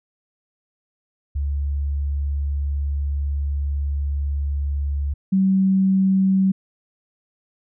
sine tone pair in turn, 71 / 191.25 Hz, C#2 / G3, +42 / -42 cents, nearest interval octave + perfect fourth, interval 1716 cents, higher second, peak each -20 / -14 dBFS, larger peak second, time 1.35-5.14 / 5.32-6.52 s, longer first, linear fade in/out 10 ms, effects none

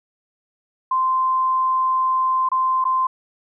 sine tone with dropouts, 1040 Hz, C6, 11 cents flat, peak -16 dBFS, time 0.91-3.07 s, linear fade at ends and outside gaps 5 ms, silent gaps 2.489-2.516 / 2.842-2.851 s, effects none

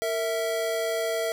square tone pair together, 458.6 / 656 Hz, A#4 / E5, -28 / -9 cents, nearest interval tritone, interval 619 cents, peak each -30 / -28 dBFS, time 0.02-1.32 s, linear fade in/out 0 ms, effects none

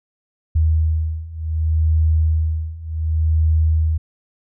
sine beating tone pair, 78.9 / 79.57 Hz, D#2 / D#2, +25 / +39 cents, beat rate 0.67 Hz, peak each -19 / -17 dBFS, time 0.55-3.98 s, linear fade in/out 10 ms, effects none

